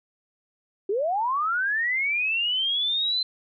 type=linear sweep; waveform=sine; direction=up; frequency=370 to 4100 Hz; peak=-22 dBFS; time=0.89-3.23 s; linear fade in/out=5 ms; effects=none